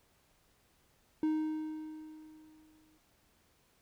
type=tone with exponential decay; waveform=triangle; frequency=311.1 Hz; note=D#4; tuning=in tune; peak=-25 dBFS; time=1.23-2.98 s; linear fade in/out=2 ms; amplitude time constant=380 ms; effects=pink hiss -70 dBFS RMS until 3.81 s